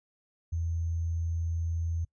sine tone with sample-and-hold, 83.2 Hz, E2, 17 cents sharp, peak -28 dBFS, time 0.52-2.05 s, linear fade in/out 10 ms, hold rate 6300 Hz, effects noise-tail reverb RT60 0.1 s tail -24 dB re dry + resampled to 22050 Hz

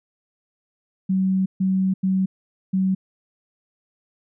sine tone bursts at uneven times, 189.3 Hz, F#3, 40 cents sharp, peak -17 dBFS, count 4, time 1.09-1.46 / 1.6-1.94 / 2.03-2.26 / 2.73-2.95 s, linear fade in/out 10 ms, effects none

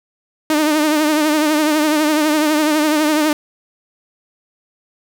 sawtooth tone with vibrato, 304.8 Hz, D#4, 36 cents flat, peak -9 dBFS, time 0.5-3.33 s, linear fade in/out 2 ms, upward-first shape triangle, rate 12 Hz, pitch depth 70 cents each way, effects none

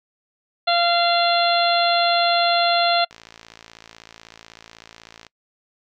harmonic tone, 690 Hz, F5, 21 cents flat, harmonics 1 / 2 / 3 / 4 / 5 / 6, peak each -18 / -23 / -29 / -27 / -25 / -23 dBFS, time 0.67-3.05 s, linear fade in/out 10 ms
click train, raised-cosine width 0.2 ms, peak -23 dBFS, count 122, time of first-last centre 3.11-5.267 s, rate 56.1 Hz
effects noise-tail reverb RT60 0.1 s tail -25 dB re dry

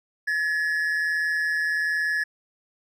triangle tone pair together, 1707 / 1868.2 Hz, G#6 / A#6, +47 / +3 cents, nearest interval major second, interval 156 cents, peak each -21 / -29 dBFS, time 0.27-2.24 s, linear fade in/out 10 ms, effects none

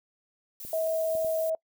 violet noise, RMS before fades -41 dBFS, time 0.6-1.5 s, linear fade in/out 2 ms
clicks, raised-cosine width 2 ms, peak -32 dBFS, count 3, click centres 0.65 / 1.152 / 1.247 s
sine tone, 643 Hz, E5, 43 cents flat, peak -25 dBFS, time 0.73-1.55 s, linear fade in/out 2 ms
effects noise-tail reverb RT60 0.1 s tail -25 dB re dry

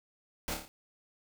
pink noise with echo, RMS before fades -36 dBFS, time 0.48-0.54 s, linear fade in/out 0 ms, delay 28 ms, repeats 5, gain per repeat -4 dB, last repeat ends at 0.68 s, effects none

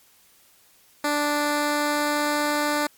10% pulse tone with pitch glide, 293.7 to 295.4 Hz, D4 to D4, 0 to +10 cents, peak -13 dBFS, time 1.04-2.87 s, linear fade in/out 5 ms, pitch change +10 cents, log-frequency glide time 1.23-2.43 s, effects white hiss -57 dBFS RMS until 2.97 s + MP3 96 kbps

